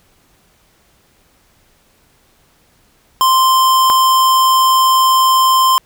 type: tone pair in turn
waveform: square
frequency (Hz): 1044 / 1044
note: C6 / C6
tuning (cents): -4 / -4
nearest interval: unison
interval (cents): 0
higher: neither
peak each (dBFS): -9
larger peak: neither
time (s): 3.21-3.9 / 3.9-5.78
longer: second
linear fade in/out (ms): 0
effects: pink hiss -54 dBFS RMS until 5.85 s